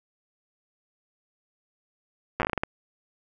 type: slowing click train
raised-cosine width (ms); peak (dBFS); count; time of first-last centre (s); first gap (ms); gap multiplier
0.5; -10; 10; 2.4-2.635; 8; 1.28
effects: none